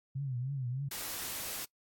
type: tone with vibrato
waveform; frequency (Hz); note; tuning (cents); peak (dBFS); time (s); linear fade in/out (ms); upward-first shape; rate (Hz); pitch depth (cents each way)
sine; 130.81; C3; 0; -33; 0.15-0.89; 10; triangle; 3.3; 160
type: noise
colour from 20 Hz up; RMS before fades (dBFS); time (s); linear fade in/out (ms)
white; -39; 0.91-1.65; 5
effects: noise-tail reverb RT60 0.1 s tail -23 dB re dry + AAC 64 kbps